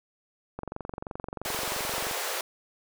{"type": "click train", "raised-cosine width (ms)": 1, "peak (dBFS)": -21, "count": 36, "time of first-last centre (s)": [0.59, 2.112], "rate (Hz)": 23}
{"type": "high-pass noise", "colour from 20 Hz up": "pink", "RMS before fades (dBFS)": -32, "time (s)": [1.45, 2.41], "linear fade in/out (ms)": 2, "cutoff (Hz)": 390, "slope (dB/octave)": 48}
{"effects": []}